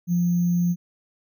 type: tone with sample-and-hold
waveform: sine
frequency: 174.61 Hz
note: F3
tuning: in tune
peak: -18 dBFS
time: 0.07-0.76 s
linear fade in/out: 50 ms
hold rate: 6300 Hz
effects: none